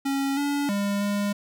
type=tone with pitch steps; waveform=square; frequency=274.9 / 285.5 / 201.6 / 203.3 Hz; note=C#4 / D4 / G3 / G#3; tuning=-14 / -49 / +49 / -37 cents; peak=-24 dBFS; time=0.05-1.33 s; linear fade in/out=10 ms; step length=320 ms; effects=none